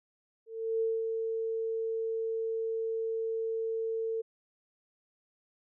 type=tone with ADSR envelope; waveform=sine; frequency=450 Hz; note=A4; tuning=39 cents sharp; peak=-26 dBFS; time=0.46-4.22 s; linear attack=350 ms; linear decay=210 ms; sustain=-4 dB; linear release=15 ms; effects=none